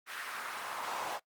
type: noise with high-pass filter sweep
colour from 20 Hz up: brown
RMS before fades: -39 dBFS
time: 0.06-1.2 s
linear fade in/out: 50 ms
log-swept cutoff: 1600 to 760 Hz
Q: 1.9
effects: noise-tail reverb RT60 0.1 s tail -19 dB re dry + Opus 24 kbps